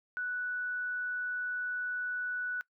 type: tone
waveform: sine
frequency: 1480 Hz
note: F#6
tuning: in tune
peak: -32 dBFS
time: 0.17-2.61 s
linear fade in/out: 0 ms
effects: noise-tail reverb RT60 0.1 s tail -22 dB re dry